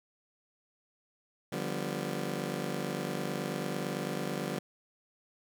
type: chord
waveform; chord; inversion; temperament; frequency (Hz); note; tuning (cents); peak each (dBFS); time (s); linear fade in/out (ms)
20% pulse; G dominant seventh; second; just; 147 / 176.4 / 196 / 245; D3 / F3 / G3 / B3; +2 / +18 / 0 / -14; -34; 1.52-4.59; 5
effects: none